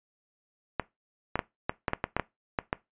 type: clicks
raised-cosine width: 0.5 ms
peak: -11 dBFS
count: 11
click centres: 0.797 / 1.356 / 1.392 / 1.695 / 1.882 / 1.934 / 2.041 / 2.166 / 2.197 / 2.588 / 2.729 s
effects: noise-tail reverb RT60 0.2 s tail -20 dB re dry + resampled to 8000 Hz